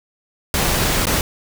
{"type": "noise with dropouts", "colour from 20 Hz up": "pink", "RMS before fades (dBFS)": -18, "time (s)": [0.54, 1.21], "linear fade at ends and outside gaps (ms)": 1, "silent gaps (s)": [1.055, 1.069], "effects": []}